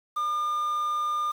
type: tone with quantisation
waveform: triangle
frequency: 1207 Hz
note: D6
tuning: 47 cents sharp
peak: -23 dBFS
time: 0.16-1.32 s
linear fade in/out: 10 ms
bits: 8
effects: none